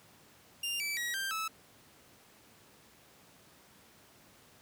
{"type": "tone with pitch steps", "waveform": "sawtooth", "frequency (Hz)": [2797, 2312, 1910.4, 1578.9, 1304.8], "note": ["F7", "D7", "A#6", "G6", "E6"], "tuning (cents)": [2, -28, 42, 12, -18], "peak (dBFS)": -30, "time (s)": [0.63, 1.48], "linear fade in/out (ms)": 5, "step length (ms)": 170, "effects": ["pink hiss -60 dBFS RMS until 4.61 s", "high-pass 100 Hz 12 dB/octave"]}